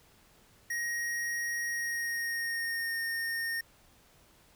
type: tone with pitch glide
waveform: square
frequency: 1882 to 1838 Hz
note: A#6 to A#6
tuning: +16 to -25 cents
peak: -32 dBFS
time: 0.7-3.61 s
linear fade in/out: 5 ms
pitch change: -41 cents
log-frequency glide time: 1.65-3 s
effects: pink hiss -62 dBFS RMS until 4.55 s